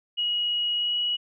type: tone with pitch glide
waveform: sine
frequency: 2901 to 2919 Hz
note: F#7 to F#7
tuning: -35 to -24 cents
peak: -23 dBFS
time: 0.17-1.17 s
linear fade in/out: 20 ms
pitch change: +11 cents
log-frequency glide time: 0.76-0.97 s
effects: none